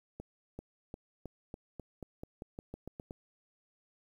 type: accelerating click train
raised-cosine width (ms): 2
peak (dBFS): -29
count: 14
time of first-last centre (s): 0.2-3.109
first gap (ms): 390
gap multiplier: 0.9
effects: 10-bit